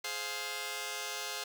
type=chord; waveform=5% pulse; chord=F minor; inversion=first; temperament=just; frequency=419.1 / 523.8 / 698.5 Hz; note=Ab4 / C5 / F5; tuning=+16 / +2 / 0 cents; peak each=-30 dBFS; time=0.04-1.44 s; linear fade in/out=5 ms; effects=none